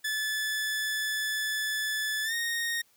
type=tone with pitch glide; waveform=sawtooth; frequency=1734 to 1858.5 Hz; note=A6 to A#6; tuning=-26 to -6 cents; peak=-25 dBFS; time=0.04-2.82 s; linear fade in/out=10 ms; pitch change=+120 cents; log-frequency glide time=2.24-2.34 s; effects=white hiss -65 dBFS RMS until 2.96 s